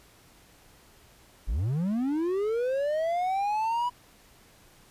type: linear sweep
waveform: triangle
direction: up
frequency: 37.67 to 987.8 Hz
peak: -23 dBFS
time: 1.47-3.9 s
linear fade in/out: 20 ms
effects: pink hiss -57 dBFS RMS until 4.9 s + resampled to 32000 Hz